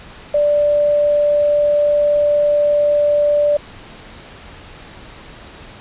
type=tone; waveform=sine; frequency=587.3 Hz; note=D5; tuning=in tune; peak=-11 dBFS; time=0.34-3.57 s; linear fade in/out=5 ms; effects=pink hiss -38 dBFS RMS until 5.8 s + resampled to 8000 Hz